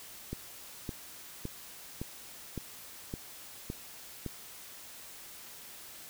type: click train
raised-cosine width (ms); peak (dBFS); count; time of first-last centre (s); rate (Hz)
3; -23; 8; 0.33-4.263; 1.78
effects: white hiss -49 dBFS RMS until 6.09 s